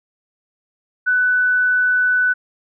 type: tone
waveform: sine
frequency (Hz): 1494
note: F#6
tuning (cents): +16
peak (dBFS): -13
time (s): 1.06-2.34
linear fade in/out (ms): 20
effects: none